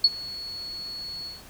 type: tone with ADSR envelope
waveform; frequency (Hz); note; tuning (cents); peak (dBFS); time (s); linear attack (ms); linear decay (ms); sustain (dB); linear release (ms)
sine; 4379; C#8; -22; -11; 0.04-1.43; 4; 40; -22; 170
effects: pink hiss -48 dBFS RMS until 1.49 s